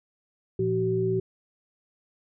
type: tone cluster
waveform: sine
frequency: 116.2 / 173.2 / 379.4 Hz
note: A#2 / F3 / F#4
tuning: -5 / -14 / +43 cents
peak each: -29 / -31 / -24 dBFS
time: 0.59-1.2 s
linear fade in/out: 5 ms
effects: none